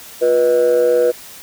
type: tone with amplitude modulation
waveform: sine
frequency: 489.3 Hz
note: B4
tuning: 16 cents flat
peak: -5 dBFS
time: 0.21-1.12 s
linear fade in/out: 20 ms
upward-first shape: sine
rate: 136 Hz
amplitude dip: 85%
effects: tanh soft clip ceiling -6 dBFS + white hiss -37 dBFS RMS until 1.42 s